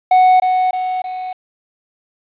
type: tone with echo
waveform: triangle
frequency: 740 Hz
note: F#5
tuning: in tune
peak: -5 dBFS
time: 0.11-0.4 s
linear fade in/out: 5 ms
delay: 310 ms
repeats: 3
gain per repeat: -5 dB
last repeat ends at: 1.33 s
effects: resampled to 8000 Hz + 7-bit